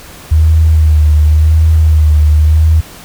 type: tone with vibrato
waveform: sine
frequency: 77.6 Hz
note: D#2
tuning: 4 cents flat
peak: -4 dBFS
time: 0.31-2.81 s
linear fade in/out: 10 ms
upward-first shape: sine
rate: 0.91 Hz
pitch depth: 45 cents each way
effects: pink hiss -33 dBFS RMS until 3.04 s